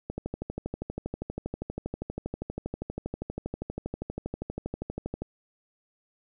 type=click train; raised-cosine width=2 ms; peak=-19 dBFS; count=65; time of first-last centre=0.1-5.22 s; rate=12.5 Hz; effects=none